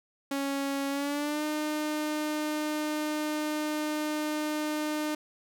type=tone with pitch glide; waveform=sawtooth; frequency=276.9 to 303.7 Hz; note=C#4 to D#4; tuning=-2 to -42 cents; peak=-25 dBFS; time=0.31-5.15 s; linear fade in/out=5 ms; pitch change=+160 cents; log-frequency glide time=0.89-1.44 s; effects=none